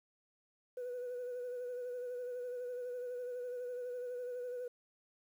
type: tone with vibrato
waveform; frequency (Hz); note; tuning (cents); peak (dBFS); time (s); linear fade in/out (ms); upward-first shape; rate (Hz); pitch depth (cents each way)
sine; 493.9; B4; 0; -37; 0.77-4.68; 5; sine; 12; 32
effects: tanh soft clip ceiling -37 dBFS + 11-bit